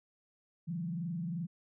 sine tone with frequency modulation, 170 Hz, F3, 46 cents flat, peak -34 dBFS, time 0.67-1.47 s, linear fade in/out 20 ms, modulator 22.8 Hz, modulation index 0.77, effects none

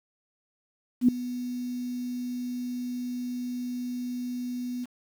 sine tone with ADSR envelope, 246.9 Hz, B3, in tune, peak -13 dBFS, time 1.01-4.86 s, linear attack 75 ms, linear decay 3 ms, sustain -17 dB, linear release 25 ms, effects 8-bit

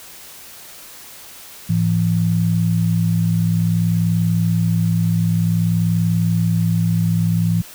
sine tone pair together, 108.4 / 168.94 Hz, A2 / E3, -25 / +43 cents, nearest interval minor sixth, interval 768 cents, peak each -18 / -16 dBFS, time 1.69-7.62 s, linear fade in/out 10 ms, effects white hiss -39 dBFS RMS until 7.74 s

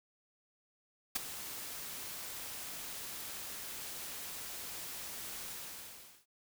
white noise with ADSR envelope, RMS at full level -31 dBFS, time 1.15-6.26 s, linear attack 10 ms, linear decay 16 ms, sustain -13 dB, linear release 740 ms, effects none

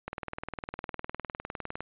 click train, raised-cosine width 0.5 ms, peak -20 dBFS, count 35, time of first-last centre 0.08-1.806 s, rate 19.7 Hz, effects resampled to 8000 Hz

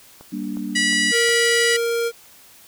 click train, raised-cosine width 1 ms, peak -27 dBFS, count 4, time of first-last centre 0.21-1.289 s, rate 2.78 Hz
sine chord, G minor, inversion none, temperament just, 196 / 235.2 / 294 Hz, G3 / Bb3 / D4, 0 / +16 / +2 cents, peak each -29 dBFS, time 0.32-1.12 s, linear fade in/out 10 ms
harmonic tone, 974 Hz, B5, 24 cents flat, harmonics 2 / 3 / 4 / 5 / 6 / 7 / 8 / 9 / 10, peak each -19 / -24 / -30 / -26 / -32 / -33 / -31 / -32 / -33 dBFS, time 0.75-1.77 s, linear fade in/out 10 ms
square tone, 466.2 Hz, A#4, in tune, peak -20 dBFS, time 1.11-2.12 s, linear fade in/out 50 ms
effects white hiss -48 dBFS RMS until 2.67 s

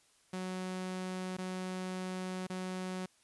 sawtooth tone with dropouts, 185 Hz, F#3, in tune, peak -33 dBFS, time 0.33-3.06 s, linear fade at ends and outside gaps 5 ms, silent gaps 1.369-1.384 / 2.469-2.499 s, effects white hiss -68 dBFS RMS until 3.23 s + resampled to 24000 Hz

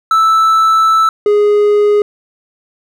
triangle tone pair in turn, 1317 / 414.8 Hz, E6 / G#4, -2 / -2 cents, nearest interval octave + minor sixth, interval 2000 cents, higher first, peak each -5 dBFS, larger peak neither, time 0.11-1.09 / 1.26-2.02 s, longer first, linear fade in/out 2 ms, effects none

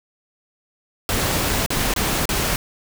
pink noise with dropouts, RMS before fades -21 dBFS, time 1.09-2.56 s, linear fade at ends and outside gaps 1 ms, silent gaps 1.662-1.704 / 1.938-1.962 / 2.255-2.291 s, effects none

